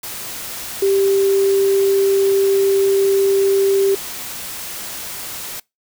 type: tone in noise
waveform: sine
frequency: 392 Hz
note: G4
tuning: in tune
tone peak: -12 dBFS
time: 0.82-3.95 s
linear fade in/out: 5 ms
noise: white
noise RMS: -29 dBFS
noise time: 0.03-5.6 s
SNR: +14 dB
effects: noise-tail reverb RT60 0.2 s tail -24 dB re dry